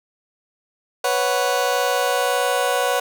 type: chord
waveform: 30% pulse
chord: B suspended second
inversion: none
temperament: just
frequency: 493.9 / 555.6 / 740.8 Hz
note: B4 / C#5 / F#5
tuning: 0 / +4 / +2 cents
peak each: -20 dBFS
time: 1.04-3 s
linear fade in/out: 5 ms
effects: none